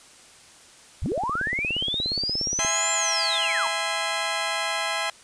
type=linear two-way sweep; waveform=sine; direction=up then down; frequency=33.61 to 7370 to 852 Hz; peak=-24 dBFS; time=1.02-3.67 s; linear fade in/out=0 ms; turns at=2.92 s
type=click train; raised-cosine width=2 ms; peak=-20 dBFS; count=28; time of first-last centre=1.06-2.648 s; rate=17 Hz
type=chord; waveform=15% pulse; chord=E augmented; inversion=none; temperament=just; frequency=659.3 / 824.1 / 1030.1 Hz; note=E5 / G#5 / B#5; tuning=0 / -14 / -27 cents; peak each=-23 dBFS; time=2.59-5.1 s; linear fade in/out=2 ms
effects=white hiss -50 dBFS RMS until 5.23 s + resampled to 22050 Hz